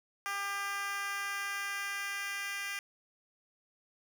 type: tone with high-pass filter sweep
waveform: 10% pulse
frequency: 399.5 Hz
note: G4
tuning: 33 cents sharp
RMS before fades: -37 dBFS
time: 0.26-2.79 s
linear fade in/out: 0 ms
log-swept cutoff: 1100 to 2000 Hz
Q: 1.5
effects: none